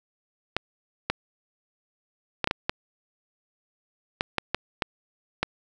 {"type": "clicks", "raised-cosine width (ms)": 0.3, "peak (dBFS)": -7, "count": 11, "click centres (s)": [0.566, 1.1, 2.443, 2.474, 2.511, 2.695, 4.209, 4.383, 4.546, 4.822, 5.43], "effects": []}